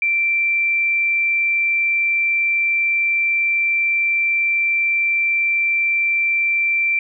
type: tone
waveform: sine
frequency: 2349 Hz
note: D7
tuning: in tune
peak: -15 dBFS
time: 0.02-6.99 s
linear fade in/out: 2 ms
effects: none